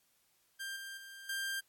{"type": "tone with level steps", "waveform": "sawtooth", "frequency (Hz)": 1588, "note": "G6", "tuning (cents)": 22, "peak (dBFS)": [-36, -40, -45, -32], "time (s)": [0.59, 1.61], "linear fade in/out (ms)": 20, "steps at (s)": [0.76, 0.97, 1.29], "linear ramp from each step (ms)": 5, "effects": ["white hiss -73 dBFS RMS until 1.68 s", "AAC 64 kbps"]}